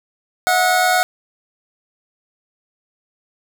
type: tone pair together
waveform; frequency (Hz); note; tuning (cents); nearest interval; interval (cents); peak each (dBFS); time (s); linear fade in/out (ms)
25% pulse; 642 / 730.6; E5 / F#5; -46 / -22; major second; 224; -18 / -10; 0.47-1.03; 0
effects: none